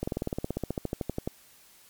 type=slowing click train; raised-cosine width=2 ms; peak=-16 dBFS; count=20; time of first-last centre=0.03-1.275 s; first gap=45 ms; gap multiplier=1.04; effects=white hiss -57 dBFS RMS until 1.89 s + MP3 96 kbps